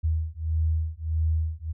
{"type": "beating tone pair", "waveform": "sine", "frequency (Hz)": [79, 80.6], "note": ["D#2", "E2"], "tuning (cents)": [27, -38], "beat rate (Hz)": 1.6, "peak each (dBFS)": -26, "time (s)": [0.03, 1.73], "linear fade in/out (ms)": 20, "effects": []}